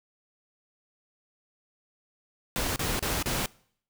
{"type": "noise bursts", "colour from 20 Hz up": "pink", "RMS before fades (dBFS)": -29, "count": 4, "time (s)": [2.56, 3.459], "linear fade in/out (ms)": 0, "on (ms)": 200, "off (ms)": 33, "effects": ["noise-tail reverb RT60 0.6 s tail -23 dB re dry"]}